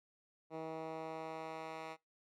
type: tone with band-pass filter sweep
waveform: 10% pulse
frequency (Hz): 160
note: D#3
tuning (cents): +49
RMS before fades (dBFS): -45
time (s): 0.5-1.97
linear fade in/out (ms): 50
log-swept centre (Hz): 490 to 1500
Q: 0.73
effects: noise-tail reverb RT60 0.2 s tail -23 dB re dry